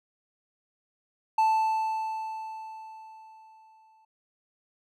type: tone with exponential decay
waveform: triangle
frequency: 880 Hz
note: A5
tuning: in tune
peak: -17 dBFS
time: 1.38-4.05 s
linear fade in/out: 5 ms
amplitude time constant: 580 ms
effects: none